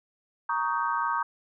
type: chord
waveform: sine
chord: Eb dominant seventh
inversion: second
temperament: just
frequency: 933.4 / 1120.1 / 1244.5 / 1555.6 Hz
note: Bb5 / Db6 / Eb6 / G6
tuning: +2 / +18 / 0 / -14 cents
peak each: -29 / -30 / -31 / -33 dBFS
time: 0.49-1.23 s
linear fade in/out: 5 ms
effects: none